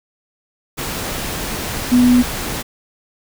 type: tone in noise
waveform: sine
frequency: 246.9 Hz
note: B3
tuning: in tune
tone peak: -8 dBFS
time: 1.91-2.23 s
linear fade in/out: 20 ms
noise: pink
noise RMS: -24 dBFS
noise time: 0.77-2.63 s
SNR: +13 dB
effects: none